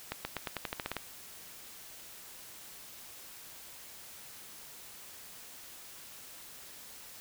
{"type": "accelerating click train", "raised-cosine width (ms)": 0.3, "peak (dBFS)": -18, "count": 11, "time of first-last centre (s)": [0.12, 0.967], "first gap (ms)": 130, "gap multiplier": 0.9, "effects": ["white hiss -50 dBFS RMS until 7.2 s"]}